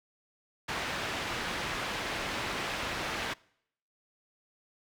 white low-pass noise, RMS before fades -35 dBFS, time 0.68-3.34 s, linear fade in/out 10 ms, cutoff 2600 Hz, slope 12 dB/octave, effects noise-tail reverb RT60 0.7 s tail -24 dB re dry

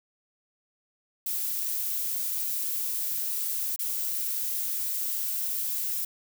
violet noise with dropouts, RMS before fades -30 dBFS, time 1.26-6.05 s, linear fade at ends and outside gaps 5 ms, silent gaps 3.762-3.79 s, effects none

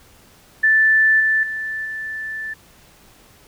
sine tone with level steps, 1760 Hz, A6, in tune, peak -11 / -14 / -23 / -25 dBFS, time 0.63-2.54 s, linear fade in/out 10 ms, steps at 1.2 / 1.43 / 1.85 s, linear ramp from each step 2 ms, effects pink hiss -50 dBFS RMS until 3.47 s

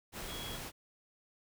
sine tone in noise, 3322 Hz, G#7, in tune, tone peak -45 dBFS, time 0.26-0.59 s, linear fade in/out 50 ms, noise pink, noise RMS -43 dBFS, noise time 0.12-0.72 s, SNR -5 dB, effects none

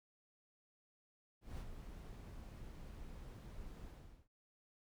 brown noise with ADSR envelope, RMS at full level -44 dBFS, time 1.41-4.28 s, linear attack 180 ms, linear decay 53 ms, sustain -7 dB, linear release 420 ms, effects none

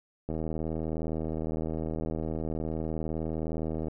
click train, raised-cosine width 2 ms, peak -20 dBFS, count 287, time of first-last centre 0.29-3.883 s, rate 79.6 Hz, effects none

